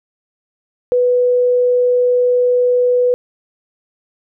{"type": "tone", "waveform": "sine", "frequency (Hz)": 493.9, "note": "B4", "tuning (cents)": 0, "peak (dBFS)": -10, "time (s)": [0.92, 3.14], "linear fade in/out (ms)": 0, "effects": []}